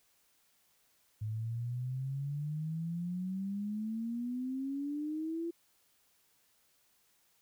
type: exponential sweep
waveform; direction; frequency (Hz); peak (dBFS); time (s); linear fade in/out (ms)
sine; up; 106.2 to 341; -34; 1.21-5.51; 10
effects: white hiss -71 dBFS RMS until 7.41 s